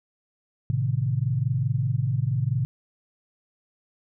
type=chord; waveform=sine; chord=A diminished; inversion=none; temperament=equal; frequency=110 / 130.81 / 155.56 Hz; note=A2 / C3 / Eb3; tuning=0 / 0 / 0 cents; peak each=-26 / -24 / -30 dBFS; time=0.7-2.65 s; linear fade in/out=0 ms; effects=none